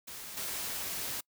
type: noise with level steps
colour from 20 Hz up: white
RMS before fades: -44 / -37 dBFS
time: 0.07-1.21 s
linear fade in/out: 10 ms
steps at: 0.37 s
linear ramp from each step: 2 ms
effects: noise-tail reverb RT60 0.1 s tail -26 dB re dry